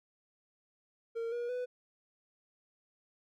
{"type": "tone with pitch steps", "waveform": "triangle", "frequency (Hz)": [460, 478.2, 497], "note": ["A#4", "A#4", "B4"], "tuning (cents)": [-23, 44, 11], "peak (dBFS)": -32, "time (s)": [1.15, 1.66], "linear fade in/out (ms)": 20, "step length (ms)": 170, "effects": []}